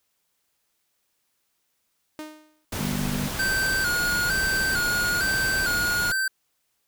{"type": "tone with exponential decay", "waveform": "sawtooth", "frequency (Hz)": 307.7, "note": "D#4", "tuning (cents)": -19, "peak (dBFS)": -28, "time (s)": [2.19, 2.65], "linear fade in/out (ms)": 0, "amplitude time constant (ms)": 100}
{"type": "noise", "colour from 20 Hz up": "pink", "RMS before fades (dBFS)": -31, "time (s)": [2.72, 6.12], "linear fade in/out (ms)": 5}
{"type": "chord", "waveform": "sine", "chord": "G major", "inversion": "second", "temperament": "just", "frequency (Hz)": [147, 196, 245], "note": ["D3", "G3", "B3"], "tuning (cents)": [2, 0, -14], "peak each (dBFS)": -30, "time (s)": [2.79, 3.28], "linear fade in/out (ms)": 2}
{"type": "tone with vibrato", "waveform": "square", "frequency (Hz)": 1493, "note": "F#6", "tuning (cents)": 15, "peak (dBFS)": -23, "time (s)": [3.39, 6.28], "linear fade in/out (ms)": 5, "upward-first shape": "square", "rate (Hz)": 1.1, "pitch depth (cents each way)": 67}
{"effects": ["white hiss -73 dBFS RMS until 6.87 s"]}